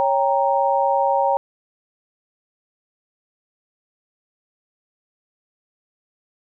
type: chord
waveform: sine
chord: G diminished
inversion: second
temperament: equal with one note detuned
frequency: 554.4 / 791.7 / 932.3 Hz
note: Db5 / G5 / Bb5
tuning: 0 / +17 / 0 cents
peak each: -20 dBFS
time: 0-1.37 s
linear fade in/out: 0 ms
effects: none